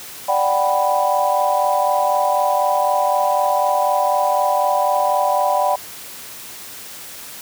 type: chord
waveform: sine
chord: G major seventh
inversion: second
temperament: equal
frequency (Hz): 587.3 / 740 / 784 / 987.8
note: D5 / F#5 / G5 / B5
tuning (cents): 0 / 0 / 0 / 0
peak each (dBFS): -20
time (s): 0.28-5.76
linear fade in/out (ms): 10
effects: white hiss -35 dBFS RMS until 7.41 s + high-pass 80 Hz 12 dB/octave